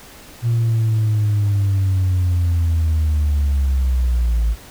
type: linear sweep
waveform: sine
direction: down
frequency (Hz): 118.2 to 54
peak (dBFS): -12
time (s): 0.42-4.56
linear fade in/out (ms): 50
effects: tanh soft clip ceiling -12 dBFS + pink hiss -41 dBFS RMS until 4.7 s